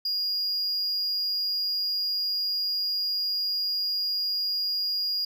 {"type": "tone", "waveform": "triangle", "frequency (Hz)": 4853, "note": "D#8", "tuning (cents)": -44, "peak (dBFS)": -24, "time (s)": [0.05, 5.25], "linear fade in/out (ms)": 5, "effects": []}